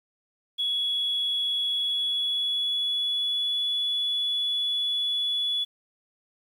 sine tone with pitch glide, 3366 to 3415 Hz, G#7 to G#7, +23 to +48 cents, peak -23 dBFS, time 0.58-5.65 s, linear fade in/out 20 ms, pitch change +25 cents, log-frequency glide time 1.7-3.61 s, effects tanh soft clip ceiling -19 dBFS + 9-bit

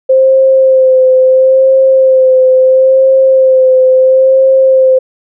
sine tone with vibrato, 523.3 Hz, C5, in tune, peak -3 dBFS, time 0.09-4.99 s, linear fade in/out 10 ms, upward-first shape sine, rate 0.74 Hz, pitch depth 23 cents each way, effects none

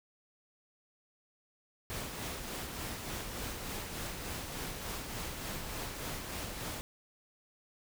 pink noise with tremolo, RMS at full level -39 dBFS, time 1.9-6.81 s, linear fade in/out 0 ms, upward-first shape sine, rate 3.4 Hz, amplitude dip 35%, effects none

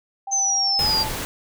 sine tone with pitch glide, 786 to 872.1 Hz, G5 to A5, +4 to -16 cents, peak -28 dBFS, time 0.27-1.09 s, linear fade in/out 5 ms, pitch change +180 cents, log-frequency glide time 0.78-0.89 s
sine exponential sweep, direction down, 6272 to 4699 Hz, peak -18 dBFS, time 0.31-1.04 s, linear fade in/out 20 ms
pink noise, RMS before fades -28 dBFS, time 0.79-1.25 s, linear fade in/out 0 ms
effects none

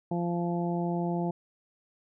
harmonic tone, 172.8 Hz, F3, 18 cents flat, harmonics 1 / 2 / 3 / 4 / 5, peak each -29 / -33 / -40 / -36 / -39 dBFS, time 0.11-1.31 s, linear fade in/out 5 ms, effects none

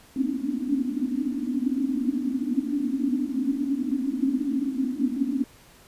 white band-pass noise, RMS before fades -26 dBFS, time 0.16-5.44 s, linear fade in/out 2 ms, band 240 to 290 Hz, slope 96 dB/octave, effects pink hiss -53 dBFS RMS until 5.87 s + resampled to 32000 Hz

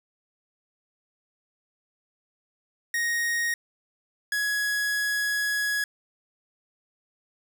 45% pulse tone pair in turn, 1869 / 1674.9 Hz, A#6 / G#6, +4 / +14 cents, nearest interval major second, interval 190 cents, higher first, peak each -24 dBFS, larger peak neither, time 2.94-3.54 / 4.32-5.84 s, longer second, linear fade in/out 2 ms, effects none

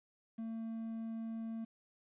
triangle tone with quantisation, 225.5 Hz, A3, 43 cents sharp, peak -37 dBFS, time 0.38-1.65 s, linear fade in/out 10 ms, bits 11, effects resampled to 8000 Hz

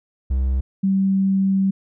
triangle / sine tone pair in turn, 65.41 / 193.2 Hz, C2 / G3, 0 / -25 cents, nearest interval octave + perfect fifth, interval 1875 cents, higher second, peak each -15 dBFS, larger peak neither, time 0.3-0.61 / 0.83-1.71 s, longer second, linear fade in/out 10 ms, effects none

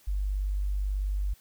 sine tone, 49.18 Hz, G1, 6 cents sharp, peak -26 dBFS, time 0.07-1.34 s, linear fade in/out 10 ms, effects white hiss -60 dBFS RMS until 1.4 s

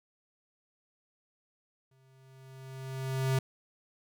square tone with exponential growth, 132.4 Hz, C3, 21 cents sharp, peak -25 dBFS, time 1.91-3.39 s, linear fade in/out 5 ms, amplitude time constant 320 ms, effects none

